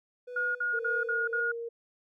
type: tone with tremolo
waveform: triangle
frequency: 493.9 Hz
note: B4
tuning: in tune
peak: -35 dBFS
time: 0.27-1.41 s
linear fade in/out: 10 ms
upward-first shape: sine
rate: 1.8 Hz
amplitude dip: 75%
type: tone bursts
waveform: sine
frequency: 1435 Hz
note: F6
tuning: 47 cents sharp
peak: -27 dBFS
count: 5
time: 0.36-1.518 s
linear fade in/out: 5 ms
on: 190 ms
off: 52 ms
type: tone with pitch glide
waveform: sine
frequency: 457.2 to 465.7 Hz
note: A#4 to A#4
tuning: -34 to -2 cents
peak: -34 dBFS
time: 0.73-1.69 s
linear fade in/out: 10 ms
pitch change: +32 cents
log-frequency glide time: 1.29-1.4 s
effects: none